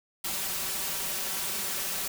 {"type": "noise with comb filter", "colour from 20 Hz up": "white", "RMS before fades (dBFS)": -32, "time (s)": [0.24, 2.08], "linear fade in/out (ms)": 5, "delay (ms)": 5.2, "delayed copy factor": 0.75, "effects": []}